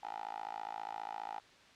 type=tone with high-pass filter; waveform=10% pulse; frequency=54.8 Hz; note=A1; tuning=6 cents flat; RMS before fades=-43 dBFS; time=0.03-1.4 s; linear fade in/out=5 ms; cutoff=820 Hz; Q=7.1; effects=white hiss -60 dBFS RMS until 1.75 s + low-pass 4000 Hz 12 dB/octave